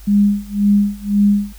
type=tone with tremolo; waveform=sine; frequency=203.7 Hz; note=G#3; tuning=33 cents flat; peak=-8 dBFS; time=0.07-1.53 s; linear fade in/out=10 ms; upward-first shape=sine; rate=1.9 Hz; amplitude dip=95%; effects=added 50 Hz sine -35 dBFS peak until 1.58 s + white hiss -46 dBFS RMS until 1.58 s